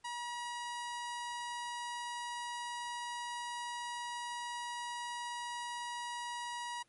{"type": "tone", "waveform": "sawtooth", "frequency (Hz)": 960, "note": "B5", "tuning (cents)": -49, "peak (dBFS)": -35, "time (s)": [0.04, 6.83], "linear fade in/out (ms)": 10, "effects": ["pink hiss -73 dBFS RMS until 6.88 s", "MP3 48 kbps"]}